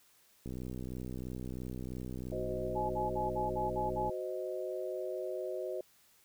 click train, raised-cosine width 3 ms, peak -29 dBFS, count 230, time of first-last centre 0.46-4.095 s, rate 63 Hz
sine chord, C diminished, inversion second, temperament equal with one note detuned, 370 / 518.1 / 622.3 Hz, Gb4 / C5 / Eb5, 0 / -17 / 0 cents, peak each -39 / -40 / -40 dBFS, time 2.32-5.81 s, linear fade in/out 2 ms
sine tone bursts, 850 Hz, G#5, 40 cents sharp, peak -33 dBFS, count 7, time 2.75-4.106 s, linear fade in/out 20 ms, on 150 ms, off 51 ms
effects white hiss -66 dBFS RMS until 6.24 s

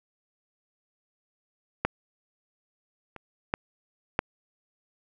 clicks, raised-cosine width 0.5 ms, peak -8 / -26 / -10 / -7 dBFS, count 4, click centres 1.85 / 3.163 / 3.539 / 4.191 s, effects none

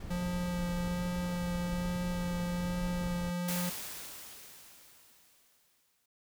brown noise, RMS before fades -41 dBFS, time 0-3.31 s, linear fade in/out 5 ms
square tone with vibrato, 176.6 Hz, F3, 20 cents sharp, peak -33 dBFS, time 0.1-3.7 s, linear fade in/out 10 ms, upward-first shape sine, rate 1.2 Hz, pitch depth 10 cents each way
white noise with exponential decay, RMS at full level -36 dBFS, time 3.48-6.06 s, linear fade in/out 5 ms, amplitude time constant 560 ms
effects none

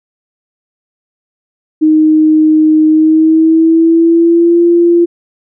sine tone with pitch glide, 311.1 to 343.2 Hz, D#4 to F4, 0 to -30 cents, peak -4 dBFS, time 1.81-5.06 s, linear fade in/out 20 ms, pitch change +170 cents, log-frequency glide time 2.87-4.62 s, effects none

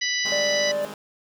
harmonic tone, 987.8 Hz, B5, in tune, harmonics 2 / 3 / 4 / 5 / 6, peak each -26 / -30 / -31 / -29 / -31 dBFS, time 0.01-0.72 s, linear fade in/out 10 ms
10% pulse chord, Ab major seventh, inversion second, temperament equal with one note detuned, 155.56 / 196 / 209.7 / 261.6 Hz, Eb3 / G3 / Ab3 / C4, 0 / 0 / +17 / 0 cents, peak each -35 / -33 / -29 / -34 dBFS, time 0.25-0.94 s, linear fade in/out 2 ms
triangle tone, 589 Hz, D5, 5 cents sharp, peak -21 dBFS, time 0.32-0.85 s, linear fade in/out 0 ms
blue noise with exponential growth, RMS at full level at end -39 dBFS, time 0.75-0.85 s, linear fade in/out 5 ms, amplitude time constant 20 ms
effects none

